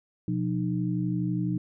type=tone cluster; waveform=sine; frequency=125 / 177.1 / 306.2 Hz; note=B2 / F3 / D#4; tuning=+21 / +24 / -28 cents; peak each=-30 / -28 / -31 dBFS; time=0.28-1.58 s; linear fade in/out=2 ms; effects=none